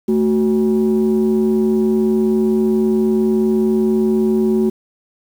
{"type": "tone pair together", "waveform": "sine", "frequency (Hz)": [220.2, 371.9], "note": ["A3", "F#4"], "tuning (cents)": [2, 9], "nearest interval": "major sixth", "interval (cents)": 907, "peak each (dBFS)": [-13, -14], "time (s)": [0.08, 4.7], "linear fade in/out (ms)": 10, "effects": ["tanh soft clip ceiling -8 dBFS", "7-bit"]}